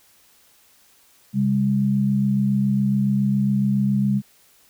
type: tone pair together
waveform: sine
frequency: 134.8 / 202 Hz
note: C#3 / G#3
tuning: -48 / -48 cents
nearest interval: perfect fifth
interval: 700 cents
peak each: -22 / -18 dBFS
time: 1.33-4.22 s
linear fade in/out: 50 ms
effects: white hiss -56 dBFS RMS until 4.69 s